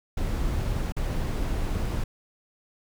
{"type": "noise with dropouts", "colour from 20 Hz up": "brown", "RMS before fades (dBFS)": -27, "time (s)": [0.17, 2.04], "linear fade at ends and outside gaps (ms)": 5, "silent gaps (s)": [0.922, 0.965], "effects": []}